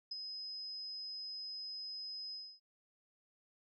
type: tone with ADSR envelope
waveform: sine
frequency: 5060 Hz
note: D#8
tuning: 28 cents sharp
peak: -37 dBFS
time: 0.11-2.6 s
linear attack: 8 ms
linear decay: 20 ms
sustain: -5 dB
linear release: 270 ms
effects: none